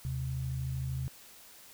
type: tone pair together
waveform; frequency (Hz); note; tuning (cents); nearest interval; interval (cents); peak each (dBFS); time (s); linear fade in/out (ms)
sine; 77.73 / 130.81; D#2 / C3; -1 / 0; major sixth; 901; -38 / -33; 0.05-1.08; 0
effects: white hiss -54 dBFS RMS until 1.73 s